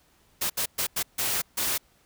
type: noise bursts at uneven times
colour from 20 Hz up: white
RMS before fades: -27 dBFS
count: 6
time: 0.41-0.5 / 0.57-0.66 / 0.78-0.87 / 0.96-1.03 / 1.18-1.42 / 1.57-1.78 s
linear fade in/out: 10 ms
effects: pink hiss -63 dBFS RMS until 2.05 s